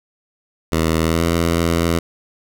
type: tone with pitch glide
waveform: 10% pulse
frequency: 80.7 to 84.03 Hz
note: E2 to E2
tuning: -36 to +34 cents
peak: -7 dBFS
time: 0.72-1.99 s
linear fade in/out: 5 ms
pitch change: +70 cents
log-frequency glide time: 1.02-1.24 s
effects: none